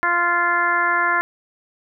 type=harmonic tone; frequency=347.5 Hz; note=F4; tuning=9 cents flat; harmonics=1 / 2 / 3 / 4 / 5 / 6; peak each=-31 / -27 / -21 / -21 / -21 / -28 dBFS; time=0.03-1.21 s; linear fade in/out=0 ms; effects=none